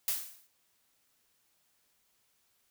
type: noise with exponential decay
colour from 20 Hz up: blue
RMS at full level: -28 dBFS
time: 0.08-0.47 s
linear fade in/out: 1 ms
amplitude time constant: 84 ms
effects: white hiss -73 dBFS RMS until 2.7 s